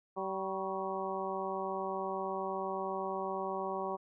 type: harmonic tone with a mistuned harmonic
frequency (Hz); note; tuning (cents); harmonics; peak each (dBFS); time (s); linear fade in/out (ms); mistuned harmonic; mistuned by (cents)
191.8; G3; -37; 1 / 2 / 3 / 4 / 5 / 6; -45 / -39 / -41 / -40 / -41 / -42; 0.16-3.97; 20; 6; -62
effects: none